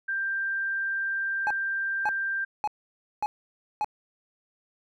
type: tone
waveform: sine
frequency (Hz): 1580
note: G6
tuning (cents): +13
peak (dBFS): -26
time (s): 0.08-2.45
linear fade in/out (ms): 10
type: tone bursts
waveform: triangle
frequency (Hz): 844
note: G#5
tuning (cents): +28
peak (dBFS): -22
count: 5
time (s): 1.47-3.845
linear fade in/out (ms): 0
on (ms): 35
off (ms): 550
effects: none